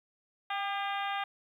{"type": "harmonic tone with a mistuned harmonic", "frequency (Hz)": 402.6, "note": "G4", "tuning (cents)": 46, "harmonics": [2, 3, 4, 5, 6, 7, 8, 9], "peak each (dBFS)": [-34, -38, -40, -42, -44, -45, -46, -47], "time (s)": [0.5, 1.24], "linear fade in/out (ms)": 5, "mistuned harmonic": 2, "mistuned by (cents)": -26, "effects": ["11-bit"]}